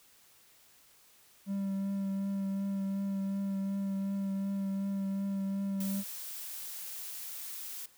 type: tone with vibrato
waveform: triangle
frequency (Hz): 196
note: G3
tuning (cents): 0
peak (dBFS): -29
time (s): 1.46-6.04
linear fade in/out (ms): 50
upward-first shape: triangle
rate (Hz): 2.7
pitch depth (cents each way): 17
type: noise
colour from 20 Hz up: blue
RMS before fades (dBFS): -42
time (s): 5.8-7.86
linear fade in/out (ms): 5
effects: white hiss -62 dBFS RMS until 7.97 s